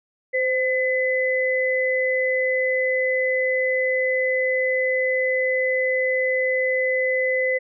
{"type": "tone pair together", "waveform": "sine", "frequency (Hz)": [517, 2015], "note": ["C5", "B6"], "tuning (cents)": [-21, 34], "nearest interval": "2 octaves", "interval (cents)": 2355, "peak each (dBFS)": [-21, -22], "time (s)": [0.33, 7.59], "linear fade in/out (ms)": 20, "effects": []}